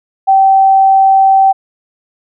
sine tone, 774 Hz, G5, 22 cents flat, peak -4 dBFS, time 0.27-1.53 s, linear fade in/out 20 ms, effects none

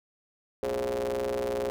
40% pulse ring-modulated tone, 61.74 Hz, B1, in tune, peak -24 dBFS, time 0.63-1.7 s, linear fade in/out 0 ms, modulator 474 Hz, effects none

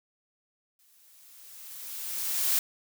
blue noise with exponential growth, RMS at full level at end -24 dBFS, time 0.79-2.59 s, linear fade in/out 1 ms, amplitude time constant 390 ms, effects none

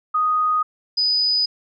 sine tone pair in turn, 1244.5 / 4978 Hz, D#6 / D#8, 0 / 0 cents, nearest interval 2 octaves, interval 2400 cents, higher second, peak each -16 dBFS, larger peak neither, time 0.14-0.63 / 0.97-1.46 s, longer neither, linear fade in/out 10 ms, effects none

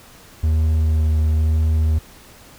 triangle tone with vibrato, 78.3 Hz, D#2, 11 cents sharp, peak -12 dBFS, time 0.43-1.99 s, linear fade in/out 10 ms, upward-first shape sine, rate 0.99 Hz, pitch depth 13 cents each way, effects pink hiss -45 dBFS RMS until 2.58 s

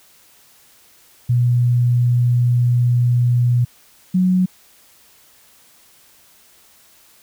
sine tone pair in turn, 121.8 / 183.98 Hz, B2 / F#3, -24 / -10 cents, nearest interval perfect fifth, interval 714 cents, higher second, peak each -12 / -12 dBFS, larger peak neither, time 1.29-3.65 / 4.14-4.46 s, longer first, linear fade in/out 10 ms, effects white hiss -51 dBFS RMS until 7.22 s

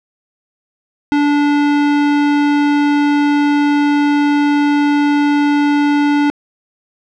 square tone, 290.6 Hz, D4, 18 cents flat, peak -11 dBFS, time 1.12-6.3 s, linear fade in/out 0 ms, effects low-pass 3000 Hz 12 dB/octave

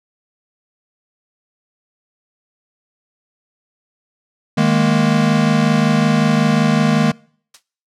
square chord, D# suspended fourth, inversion none, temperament equal, 155.56 / 207.7 / 233.1 Hz, D#3 / G#3 / A#3, 0 / 0 / 0 cents, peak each -17 dBFS, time 4.57-7.12 s, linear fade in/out 10 ms
blue noise with exponential decay, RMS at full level -27 dBFS, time 7.54-7.63 s, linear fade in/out 5 ms, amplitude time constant 19 ms
effects noise-tail reverb RT60 0.5 s tail -24 dB re dry + low-pass 6000 Hz 12 dB/octave

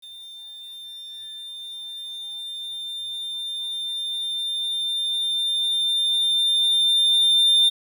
triangle tone with level ramp, 3598 Hz, A7, 38 cents sharp, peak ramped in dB -37 to -12 dBFS, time 0.02-7.7 s, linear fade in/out 20 ms, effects 9-bit

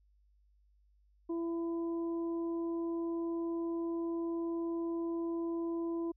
harmonic tone, 334.9 Hz, E4, 27 cents sharp, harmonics 1 / 2 / 3, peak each -33 / -50 / -49 dBFS, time 1.29-6.12 s, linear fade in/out 10 ms, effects added 50 Hz sine -65 dBFS peak until 6.16 s

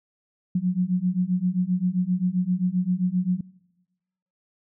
sine beating tone pair, 177.5 / 185.1 Hz, F3 / F#3, +28 / +1 cents, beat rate 7.6 Hz, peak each -24 / -23 dBFS, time 0.55-3.41 s, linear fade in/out 5 ms, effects noise-tail reverb RT60 1.0 s tail -23 dB re dry

